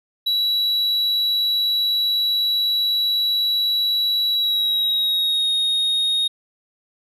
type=tone with pitch glide; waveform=triangle; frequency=3916 to 3728 Hz; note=B7 to A#7; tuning=-15 to -1 cents; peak=-16 dBFS; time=0.26-6.28 s; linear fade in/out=10 ms; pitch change=-86 cents; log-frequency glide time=4.29-5.5 s; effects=none